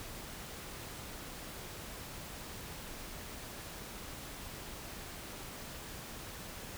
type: silence
effects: pink hiss -46 dBFS RMS until 6.77 s